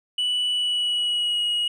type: tone with pitch glide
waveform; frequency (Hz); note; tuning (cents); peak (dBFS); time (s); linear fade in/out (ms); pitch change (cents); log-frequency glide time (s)
sine; 2960 to 2897; F#7 to F#7; 0 to -37; -18; 0.18-1.68; 5; -37; 0.51-1.43
effects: tanh soft clip ceiling -20 dBFS